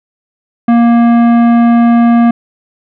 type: tone with tanh clipping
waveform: triangle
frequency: 234.9 Hz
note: A#3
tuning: 13 cents sharp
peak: -6 dBFS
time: 0.68-2.31 s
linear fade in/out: 5 ms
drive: 18 dB
effects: none